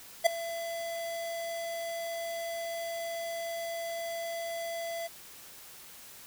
square tone with ADSR envelope, 672 Hz, E5, 33 cents sharp, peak -17 dBFS, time 0.24-5.08 s, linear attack 24 ms, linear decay 6 ms, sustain -18 dB, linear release 18 ms, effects white hiss -50 dBFS RMS until 6.26 s

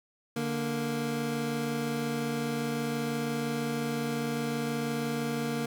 25% pulse tone pair together, 146.84 / 233.1 Hz, D3 / A#3, 0 / 0 cents, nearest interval minor sixth, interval 800 cents, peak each -31 / -27 dBFS, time 0.36-5.66 s, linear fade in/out 5 ms, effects 10-bit

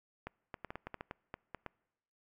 clicks, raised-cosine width 0.5 ms, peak -26 dBFS, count 12, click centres 0.27 / 0.542 / 0.647 / 0.705 / 0.756 / 0.87 / 0.943 / 1.009 / 1.111 / 1.341 / 1.547 / 1.663 s, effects noise-tail reverb RT60 1.0 s tail -26 dB re dry

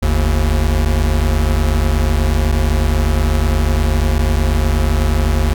square tone pair together, 48 / 76.2 Hz, G1 / D#2, -36 / -36 cents, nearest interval minor sixth, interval 800 cents, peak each -16 / -15 dBFS, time 0.02-5.54 s, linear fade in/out 10 ms, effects none

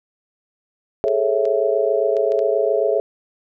sine chord, A major seventh, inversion third, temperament just, 412.5 / 440 / 550 / 660 Hz, G#4 / A4 / C#5 / E5, -12 / 0 / -14 / +2 cents, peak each -21 dBFS, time 1.04-3 s, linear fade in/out 0 ms
clicks, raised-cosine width 0.2 ms, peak -22 dBFS, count 5, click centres 1.082 / 1.454 / 2.168 / 2.32 / 2.391 s
effects none

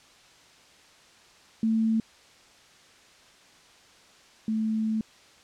sine tone pair in turn, 222.7 / 219.3 Hz, A3 / A3, +21 / -6 cents, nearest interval unison, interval 27 cents, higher first, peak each -21 / -24 dBFS, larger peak first, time 1.63-2 / 4.48-5.01 s, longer second, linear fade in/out 2 ms, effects white hiss -55 dBFS RMS until 5.43 s + low-pass 6000 Hz 12 dB/octave

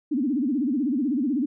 sine tone with vibrato, 268.9 Hz, C4, 47 cents sharp, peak -21 dBFS, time 0.11-1.46 s, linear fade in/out 10 ms, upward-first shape sine, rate 16 Hz, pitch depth 240 cents each way, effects none

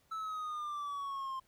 triangle exponential sweep, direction down, 1318.5 to 1050 Hz, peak -35 dBFS, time 0.11-1.4 s, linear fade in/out 10 ms, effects pink hiss -71 dBFS RMS until 1.47 s

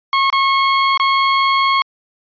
sawtooth tone with dropouts, 1089 Hz, C#6, 31 cents flat, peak -8 dBFS, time 0.13-1.82 s, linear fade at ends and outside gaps 1 ms, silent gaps 0.301-0.327 / 0.975-0.998 s, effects resampled to 11025 Hz

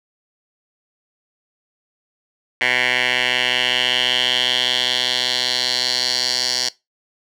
10% pulse tone with band-pass filter sweep, 125.2 Hz, B2, 24 cents sharp, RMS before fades -19 dBFS, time 2.61-6.69 s, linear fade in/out 2 ms, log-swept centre 2300 to 4900 Hz, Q 4.2, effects noise-tail reverb RT60 0.2 s tail -20 dB re dry

